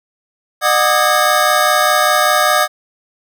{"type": "tone cluster", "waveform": "square", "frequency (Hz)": [608, 734, 1198, 1263, 1649], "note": ["D#5", "F#5", "D6", "D#6", "G#6"], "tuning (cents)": [-40, -14, 34, 26, -13], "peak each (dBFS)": -18, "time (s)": [0.61, 2.68], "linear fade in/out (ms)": 50, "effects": []}